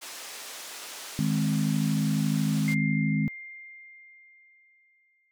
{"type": "band-pass noise", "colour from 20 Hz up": "white", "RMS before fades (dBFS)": -41, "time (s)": [0.01, 2.75], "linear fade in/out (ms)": 20, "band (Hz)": [370, 8400], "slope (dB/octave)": 12}
{"type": "chord", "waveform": "sine", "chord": "Ab major", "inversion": "second", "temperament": "equal", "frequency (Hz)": [155.56, 207.7, 261.6], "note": ["Eb3", "Ab3", "C4"], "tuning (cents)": [0, 0, 0], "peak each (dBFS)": [-26, -27, -30], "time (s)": [1.19, 3.28], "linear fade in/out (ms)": 0}
{"type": "tone with exponential decay", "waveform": "sine", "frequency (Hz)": 2107, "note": "C7", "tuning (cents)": 12, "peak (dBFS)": -28, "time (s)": [2.68, 5.31], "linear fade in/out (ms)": 0, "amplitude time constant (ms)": 570}
{"effects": []}